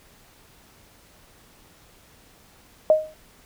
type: tone with exponential decay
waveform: sine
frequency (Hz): 622.3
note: D#5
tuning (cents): 0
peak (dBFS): -9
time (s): 2.9-3.14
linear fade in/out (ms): 1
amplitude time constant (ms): 52
effects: pink hiss -54 dBFS RMS until 3.45 s